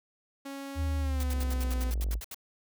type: tone with pitch glide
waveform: sawtooth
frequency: 276 to 254.6 Hz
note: C#4 to C4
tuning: -7 to -47 cents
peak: -34 dBFS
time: 0.45-1.91 s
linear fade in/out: 10 ms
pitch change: -140 cents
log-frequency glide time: 1-1.25 s
type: exponential sweep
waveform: sine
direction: down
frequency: 80.5 to 54 Hz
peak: -27 dBFS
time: 0.75-2.21 s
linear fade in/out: 50 ms
type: noise bursts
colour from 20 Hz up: white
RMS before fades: -41 dBFS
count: 12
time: 1.2-2.345 s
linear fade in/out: 2 ms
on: 34 ms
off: 67 ms
type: click train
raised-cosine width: 2 ms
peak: -33 dBFS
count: 38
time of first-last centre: 1.34-2.153 s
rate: 45.5 Hz
effects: none